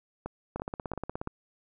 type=two click trains; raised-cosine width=1 ms; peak=-20 / -21 dBFS; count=13 / 4; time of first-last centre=0.56-1.274 / 0.26-1.274 s; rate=16.8 / 2.96 Hz; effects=none